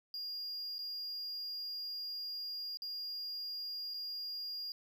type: tone with dropouts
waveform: triangle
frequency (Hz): 4828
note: D8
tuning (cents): +47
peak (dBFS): -38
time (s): 0.14-4.72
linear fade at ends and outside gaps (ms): 1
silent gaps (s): 0.783-0.79 / 2.772-2.82 / 3.938-3.942
effects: 13-bit